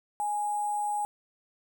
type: tone with sample-and-hold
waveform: sine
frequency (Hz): 830.6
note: G#5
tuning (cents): 0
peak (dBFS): -27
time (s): 0.2-1.05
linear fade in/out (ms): 0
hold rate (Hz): 8820
effects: none